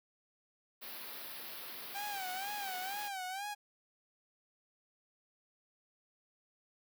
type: band-stop noise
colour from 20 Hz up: white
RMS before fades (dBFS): -46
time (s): 0.81-3.09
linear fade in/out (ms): 20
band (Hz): 5000 to 11000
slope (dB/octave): 48
type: tone with vibrato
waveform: sawtooth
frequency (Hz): 781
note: G5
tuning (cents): -7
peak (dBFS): -35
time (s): 1.94-3.55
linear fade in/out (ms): 20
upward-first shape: sine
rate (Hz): 2.1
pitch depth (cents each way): 110
effects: high-pass 200 Hz 12 dB/octave